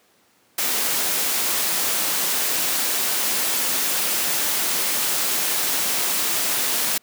white noise, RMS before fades -22 dBFS, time 0.58-6.98 s, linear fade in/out 5 ms, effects pink hiss -59 dBFS RMS until 7.02 s + high-pass 200 Hz 12 dB/octave

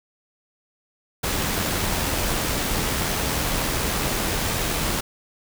pink noise with amplitude modulation, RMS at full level -23 dBFS, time 1.23-5.01 s, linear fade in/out 10 ms, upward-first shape sine, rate 83.9 Hz, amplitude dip 25%, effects none

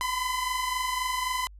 sawtooth tone pair together, 995.2 / 1019 Hz, B5 / C6, +13 / -46 cents, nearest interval unison, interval 41 cents, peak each -28 / -25 dBFS, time 0.01-1.47 s, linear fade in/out 0 ms, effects added 50 Hz sine -45 dBFS peak until 1.59 s + resampled to 32000 Hz

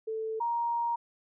sine tone pair in turn, 441.6 / 939 Hz, A4 / A#5, +6 / +12 cents, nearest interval octave + minor second, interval 1306 cents, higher second, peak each -31 / -27 dBFS, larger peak second, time 0.07-0.4 / 0.4-0.96 s, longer second, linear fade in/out 10 ms, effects none

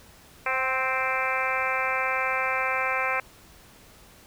harmonic tone with a mistuned harmonic, 261.6 Hz, C4, in tune, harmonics 2 / 3 / 4 / 5 / 6 / 7 / 8 / 9 / 10, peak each -33 / -33 / -31 / -32 / -32 / -36 / -32 / -30 / -37 dBFS, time 0.46-3.2 s, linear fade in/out 2 ms, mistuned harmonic 3, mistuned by -22 cents, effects pink hiss -52 dBFS RMS until 4.26 s

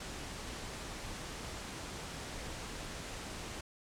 pink low-pass noise, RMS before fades -44 dBFS, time 0-3.61 s, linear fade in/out 5 ms, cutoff 9100 Hz, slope 24 dB/octave, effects none

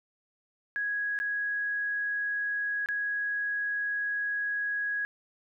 sine tone with dropouts, 1661.2 Hz, G#6, in tune, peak -28 dBFS, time 0.76-5.05 s, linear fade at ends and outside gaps 0 ms, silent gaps 1.189-1.2 / 2.86-2.887 s, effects none

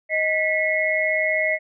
sine tone cluster, 627 / 1974 / 2162 Hz, D#5 / B6 / C#7, +13 / -1 / -44 cents, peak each -23 dBFS, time 0.09-1.59 s, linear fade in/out 50 ms, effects none

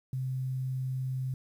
sine tone with quantisation, 130.3 Hz, C3, 7 cents flat, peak -30 dBFS, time 0.13-1.34 s, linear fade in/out 2 ms, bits 10, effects none

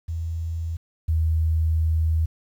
sine tone pair in turn, 82.41 / 80.2 Hz, E2 / E2, 0 / -47 cents, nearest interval unison, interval 47 cents, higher first, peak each -25 / -18 dBFS, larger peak second, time 0.08-0.77 / 1.08-2.26 s, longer second, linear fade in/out 10 ms, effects 9-bit

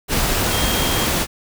sine tone in noise, 3227 Hz, G7, 50 cents sharp, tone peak -26 dBFS, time 0.49-1.09 s, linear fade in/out 50 ms, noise pink, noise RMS -19 dBFS, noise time 0.08-1.27 s, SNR -10 dB, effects none

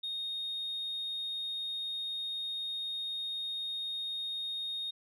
sine tone, 3708 Hz, A#7, 10 cents flat, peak -33 dBFS, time 0.03-4.91 s, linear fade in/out 10 ms, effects tanh soft clip ceiling -31 dBFS

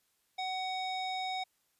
square tone with low-pass filter, 750 Hz, F#5, 23 cents sharp, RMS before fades -36 dBFS, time 0.38-1.44 s, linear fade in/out 10 ms, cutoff 4300 Hz, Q 2.7, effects white hiss -75 dBFS RMS until 1.79 s + resampled to 32000 Hz

